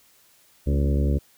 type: harmonic tone with a mistuned harmonic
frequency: 70.6 Hz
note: C#2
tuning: 32 cents sharp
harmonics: 1 / 2 / 3 / 4 / 5 / 6 / 7 / 8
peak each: -20 / -26 / -30 / -32 / -34 / -36 / -37 / -38 dBFS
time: 0.66-1.19 s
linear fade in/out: 20 ms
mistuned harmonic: 3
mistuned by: +52 cents
effects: white hiss -58 dBFS RMS until 1.37 s